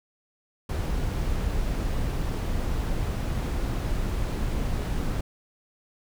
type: noise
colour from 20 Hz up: brown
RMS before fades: -27 dBFS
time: 0.69-5.21 s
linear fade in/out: 5 ms
effects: none